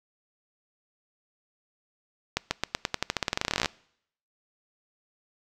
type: accelerating click train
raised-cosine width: 0.2 ms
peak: -7 dBFS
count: 25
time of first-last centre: 2.37-3.658 s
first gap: 140 ms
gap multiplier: 0.9
effects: noise-tail reverb RT60 0.7 s tail -24 dB re dry